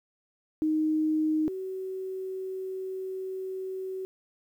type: tone pair in turn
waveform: sine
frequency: 311.1 / 377.7 Hz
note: D#4 / F#4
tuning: 0 / +36 cents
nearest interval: minor third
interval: 336 cents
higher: second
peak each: -23 / -32 dBFS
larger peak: first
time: 0.62-1.48 / 1.48-4.05 s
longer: second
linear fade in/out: 0 ms
effects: 10-bit